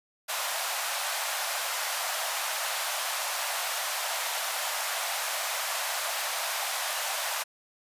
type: high-pass noise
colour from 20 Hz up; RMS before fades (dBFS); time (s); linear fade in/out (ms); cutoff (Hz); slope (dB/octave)
pink; -31; 0.28-7.44; 20; 610; 48
effects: resampled to 32000 Hz